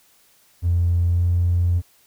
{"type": "tone with pitch glide", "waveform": "triangle", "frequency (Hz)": [86.4, 87.4], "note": ["F2", "F2"], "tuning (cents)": [-18, 2], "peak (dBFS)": -12, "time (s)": [0.62, 1.82], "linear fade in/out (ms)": 50, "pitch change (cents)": 20, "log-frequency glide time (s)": [1.08, 1.23], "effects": ["tanh soft clip ceiling -13 dBFS", "white hiss -57 dBFS RMS until 2.06 s"]}